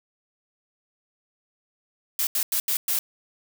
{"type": "noise bursts at uneven times", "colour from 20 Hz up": "blue", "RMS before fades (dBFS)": -24, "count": 5, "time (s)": [[2.19, 2.27], [2.35, 2.43], [2.52, 2.6], [2.68, 2.77], [2.88, 2.99]], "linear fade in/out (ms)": 2, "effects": []}